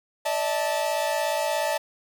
45% pulse chord, D suspended second, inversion none, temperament equal with one note detuned, 587.3 / 644.2 / 880 Hz, D5 / E5 / A5, 0 / -40 / 0 cents, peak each -28 dBFS, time 0.25-1.78 s, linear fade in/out 10 ms, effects none

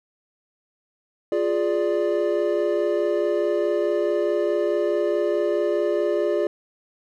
triangle chord, D diminished, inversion first, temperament equal with one note detuned, 350.6 / 415.3 / 587.3 Hz, F4 / Ab4 / D5, +7 / 0 / 0 cents, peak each -22 dBFS, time 1.32-6.47 s, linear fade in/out 2 ms, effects none

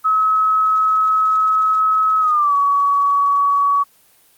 sine tone with pitch glide, 1284 to 1130.8 Hz, E6 to C#6, -46 to +34 cents, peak -12 dBFS, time 0.04-3.84 s, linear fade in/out 20 ms, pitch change -220 cents, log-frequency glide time 2.2-2.55 s, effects white hiss -53 dBFS RMS until 4.37 s + Opus 24 kbps

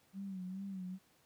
sine tone with vibrato, 189.9 Hz, F#3, 45 cents sharp, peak -40 dBFS, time 0.13-0.99 s, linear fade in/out 50 ms, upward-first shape sine, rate 2.4 Hz, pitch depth 72 cents each way, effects pink hiss -70 dBFS RMS until 1.25 s + high-pass 100 Hz 12 dB/octave

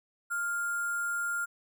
sine tone with sample-and-hold, 1400 Hz, F6, 4 cents sharp, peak -29 dBFS, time 0.3-1.46 s, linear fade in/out 20 ms, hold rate 8820 Hz, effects none

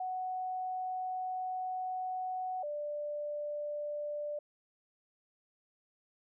sine tone pair in turn, 742 / 590.5 Hz, F#5 / D5, +5 / +9 cents, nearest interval major third, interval 396 cents, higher first, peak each -34 / -35 dBFS, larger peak first, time 0-2.63 / 2.63-4.39 s, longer first, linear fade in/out 5 ms, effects none

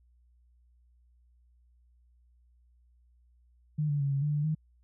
sine tone with pitch steps, 151.2 / 145 / 139.7 / 138.2 / 148.4 / 147.5 / 155.6 Hz, D#3 / D3 / C#3 / C#3 / D3 / D3 / D#3, -49 / -22 / +14 / -5 / +18 / +8 / 0 cents, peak -26 dBFS, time 3.78-4.55 s, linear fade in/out 10 ms, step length 110 ms, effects added 60 Hz sine -61 dBFS peak until 4.83 s

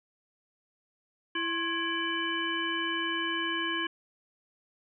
harmonic tone with a mistuned harmonic, 332.6 Hz, E4, 16 cents sharp, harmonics 1 / 3 / 5 / 7 / 9, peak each -35 / -36 / -33 / -39 / -34 dBFS, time 1.35-3.87 s, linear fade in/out 5 ms, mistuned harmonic 3, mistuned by +120 cents, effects none

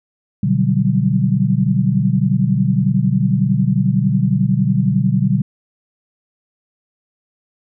sine chord, G major seventh, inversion first, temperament equal, 123.47 / 146.83 / 185 / 196 Hz, B2 / D3 / F#3 / G3, 0 / 0 / 0 / 0 cents, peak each -18 dBFS, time 0.43-5.42 s, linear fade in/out 5 ms, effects none

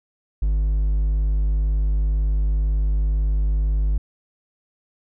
triangle tone with hard clipping, 51 Hz, G#1, 31 cents flat, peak -18 dBFS, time 0.42-3.98 s, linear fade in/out 5 ms, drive 6 dB, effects none

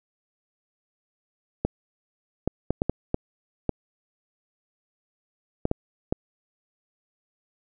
clicks, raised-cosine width 2 ms, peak -9 dBFS, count 10, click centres 1.65 / 2.476 / 2.706 / 2.819 / 2.896 / 3.144 / 3.693 / 5.654 / 5.714 / 6.125 s, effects none

